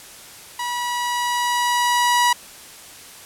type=tone with level ramp; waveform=sawtooth; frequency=970 Hz; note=B5; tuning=31 cents flat; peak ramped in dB=-20 to -10 dBFS; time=0.59-2.33 s; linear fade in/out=5 ms; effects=white hiss -41 dBFS RMS until 3.25 s + low-pass 12000 Hz 12 dB/octave